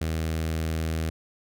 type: tone with notch filter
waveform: sawtooth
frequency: 80.2 Hz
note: E2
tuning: 47 cents flat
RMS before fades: -28 dBFS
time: 0.01-1.1 s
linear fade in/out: 5 ms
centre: 940 Hz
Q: 2
effects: none